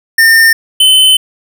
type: tone pair in turn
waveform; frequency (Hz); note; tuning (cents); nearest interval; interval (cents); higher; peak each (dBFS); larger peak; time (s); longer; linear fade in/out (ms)
square; 1812 / 3047; A#6 / G7; -50 / -50; major sixth; 900; second; -4; neither; 0.18-0.53 / 0.8-1.17; second; 5
effects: 7-bit